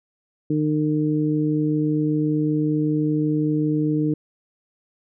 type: harmonic tone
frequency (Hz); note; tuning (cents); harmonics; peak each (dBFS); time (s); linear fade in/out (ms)
152.1; D#3; -39; 1 / 2 / 3; -23 / -20 / -29; 0.5-4.14; 5
effects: none